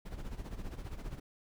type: noise with tremolo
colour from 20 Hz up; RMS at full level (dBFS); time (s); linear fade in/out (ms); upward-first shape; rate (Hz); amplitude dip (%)
brown; -39; 0.05-1.2; 10; sine; 15; 70
effects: none